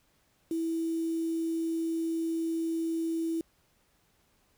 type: tone with quantisation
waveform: sine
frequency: 328 Hz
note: E4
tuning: 9 cents flat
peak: -28 dBFS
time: 0.51-3.41 s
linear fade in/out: 2 ms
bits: 8
effects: pink hiss -69 dBFS RMS until 4.57 s